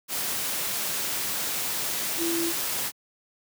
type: tone in noise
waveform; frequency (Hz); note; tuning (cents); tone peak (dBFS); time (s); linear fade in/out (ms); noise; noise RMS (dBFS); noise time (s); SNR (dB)
sine; 335.3; E4; +30; -26; 2.17-2.53; 50; white; -29; 0.08-2.92; 0
effects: high-pass 100 Hz 12 dB/octave